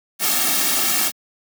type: noise with comb filter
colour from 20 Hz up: white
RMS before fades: -19 dBFS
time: 0.19-1.12 s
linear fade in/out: 50 ms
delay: 2 ms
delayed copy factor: -0.85
effects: high-pass 200 Hz 12 dB/octave